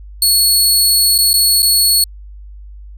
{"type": "tone with dropouts", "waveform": "20% pulse", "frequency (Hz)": 4376, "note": "C#8", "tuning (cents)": -23, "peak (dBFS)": -3, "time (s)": [0.22, 2.04], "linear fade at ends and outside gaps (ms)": 2, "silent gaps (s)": [[1.18, 1.186], [1.332, 1.339], [1.622, 1.628]], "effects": ["added 50 Hz sine -31 dBFS peak until 2.97 s"]}